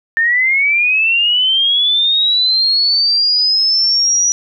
sine linear sweep, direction up, 1788 to 5860 Hz, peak -10 dBFS, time 0.17-4.32 s, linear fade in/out 0 ms, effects none

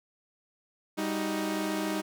sawtooth tone cluster, 198.5 / 313 / 374.4 Hz, G3 / D#4 / F#4, +22 / +10 / +20 cents, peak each -30 / -27 / -35 dBFS, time 0.97-2.02 s, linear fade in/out 20 ms, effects none

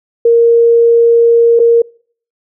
sine tone with dropouts, 466.2 Hz, A#4, in tune, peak -4 dBFS, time 0.25-1.82 s, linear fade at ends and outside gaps 5 ms, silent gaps 1.593-1.598 s, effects noise-tail reverb RT60 0.5 s tail -26 dB re dry

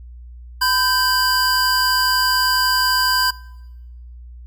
square tone cluster, 1005 / 1561 / 4835 Hz, B5 / G6 / D8, +30 / -8 / +50 cents, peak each -20 dBFS, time 0.61-3.31 s, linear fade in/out 10 ms, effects noise-tail reverb RT60 1.0 s tail -24 dB re dry + added 60 Hz sine -35 dBFS peak until 4.46 s

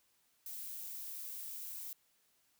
violet noise, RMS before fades -45 dBFS, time 0.46-1.93 s, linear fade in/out 2 ms, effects white hiss -74 dBFS RMS until 2.59 s

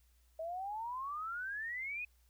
sine exponential sweep, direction up, 633 to 2533 Hz, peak -38 dBFS, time 0.39-2.05 s, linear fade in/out 5 ms, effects added 60 Hz sine -66 dBFS peak until 2.29 s + white hiss -75 dBFS RMS until 2.29 s

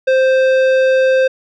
sine tone with tanh clipping, 523.3 Hz, C5, in tune, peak -11 dBFS, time 0.07-1.28 s, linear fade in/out 10 ms, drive 13 dB, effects none

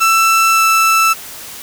30% pulse tone with pitch glide, 1330 to 1322.3 Hz, E6 to E6, +15 to +5 cents, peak -6 dBFS, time 0-1.14 s, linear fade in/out 20 ms, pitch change -10 cents, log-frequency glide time 0.51-0.61 s, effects white hiss -31 dBFS RMS until 1.62 s

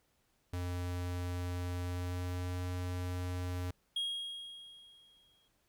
square tone with pitch glide, 89 to 89.93 Hz, F2 to F#2, +33 to -49 cents, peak -36 dBFS, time 0.53-3.71 s, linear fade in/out 5 ms, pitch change +18 cents, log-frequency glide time 1.85-2.4 s
triangle tone with exponential decay, 3274 Hz, G#7, 25 cents flat, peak -30 dBFS, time 3.96-5.48 s, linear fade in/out 5 ms, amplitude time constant 330 ms
effects pink hiss -75 dBFS RMS until 5.68 s

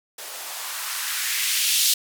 violet noise with band-pass filter sweep, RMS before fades -25 dBFS, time 0.18-1.94 s, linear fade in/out 5 ms, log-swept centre 500 to 3900 Hz, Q 1.5, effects none

